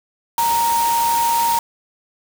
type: tone in noise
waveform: sine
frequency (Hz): 932.3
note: A#5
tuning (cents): 0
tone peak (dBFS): -15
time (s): 0.38-1.59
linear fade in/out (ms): 2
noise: white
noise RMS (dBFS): -25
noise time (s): 0.38-1.59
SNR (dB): +7
effects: none